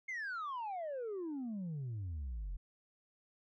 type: exponential sweep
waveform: sine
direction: down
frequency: 2164 to 40.98 Hz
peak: -36 dBFS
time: 0.08-2.57 s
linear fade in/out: 10 ms
effects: tanh soft clip ceiling -37 dBFS